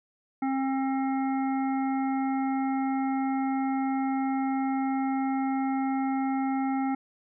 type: harmonic tone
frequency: 267.7 Hz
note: C4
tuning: 40 cents sharp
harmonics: 1 / 3 / 5 / 7 / 8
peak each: -26 / -31 / -40 / -48 / -44 dBFS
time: 0.42-6.95 s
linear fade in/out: 5 ms
effects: none